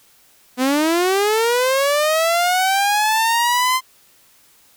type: linear sweep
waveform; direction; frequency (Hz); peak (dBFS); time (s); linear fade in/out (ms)
sawtooth; up; 246.9 to 1042; -11; 0.57-3.81; 50
effects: white hiss -53 dBFS RMS until 4.76 s